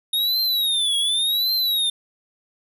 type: tone with vibrato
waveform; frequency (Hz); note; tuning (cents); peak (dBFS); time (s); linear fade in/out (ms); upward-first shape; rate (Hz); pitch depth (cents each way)
square; 3710; A#7; -9; -19; 0.13-1.9; 5; triangle; 0.89; 200
effects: none